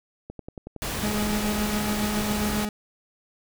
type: click train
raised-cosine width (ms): 2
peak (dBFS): -23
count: 12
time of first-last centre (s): 0.3-1.319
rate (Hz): 10.8
type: noise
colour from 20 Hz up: pink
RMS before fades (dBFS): -30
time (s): 0.82-2.65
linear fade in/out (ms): 0
type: tone with tremolo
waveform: 40% pulse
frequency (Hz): 210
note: G#3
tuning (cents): +19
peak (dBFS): -23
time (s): 1.03-2.69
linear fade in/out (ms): 2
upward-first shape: sine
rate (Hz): 7.2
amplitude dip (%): 35
effects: none